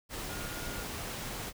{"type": "tone in noise", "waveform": "sine", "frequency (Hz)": 1426, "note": "F6", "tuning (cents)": 36, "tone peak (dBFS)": -46, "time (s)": [0.27, 0.86], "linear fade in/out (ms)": 50, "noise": "pink", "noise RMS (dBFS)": -39, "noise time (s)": [0.09, 1.53], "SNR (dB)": -10, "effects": []}